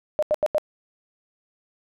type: tone bursts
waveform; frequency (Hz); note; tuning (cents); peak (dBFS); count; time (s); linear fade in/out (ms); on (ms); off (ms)
sine; 607; D#5; -43; -17; 4; 0.19-0.582; 0; 35; 84
effects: none